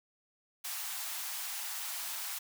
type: high-pass noise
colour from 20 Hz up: white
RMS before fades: -39 dBFS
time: 0.64-2.39 s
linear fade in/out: 10 ms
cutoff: 690 Hz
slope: 48 dB/octave
effects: none